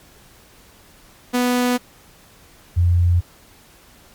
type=tone pair in turn; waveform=sawtooth / sine; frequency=246.9 / 87.29 Hz; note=B3 / F2; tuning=0 / 0 cents; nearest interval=octave + tritone; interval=1800 cents; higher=first; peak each=-12 dBFS; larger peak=neither; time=1.33-1.78 / 2.76-3.21 s; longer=neither; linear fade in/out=20 ms; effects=pink hiss -49 dBFS RMS until 4.14 s + MP3 96 kbps